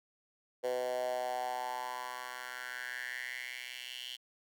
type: tone with high-pass filter sweep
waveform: 10% pulse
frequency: 125.3 Hz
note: B2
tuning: 25 cents sharp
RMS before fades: -39 dBFS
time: 0.63-4.17 s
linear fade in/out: 20 ms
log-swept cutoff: 500 to 3100 Hz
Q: 5.1
effects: none